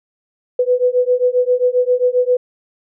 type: beating tone pair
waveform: sine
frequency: 493.9 / 501.4 Hz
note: B4 / B4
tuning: 0 / +26 cents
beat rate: 7.5 Hz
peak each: -15 dBFS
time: 0.59-2.37 s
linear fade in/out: 5 ms
effects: none